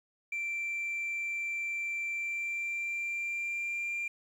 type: tone with pitch glide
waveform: sine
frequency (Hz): 2349 to 2383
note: D7 to D7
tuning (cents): 0 to +25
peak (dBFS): -30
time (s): 0.32-4.08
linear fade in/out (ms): 5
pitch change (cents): +25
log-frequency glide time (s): 2.14-3.94
effects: tanh soft clip ceiling -30 dBFS + 10-bit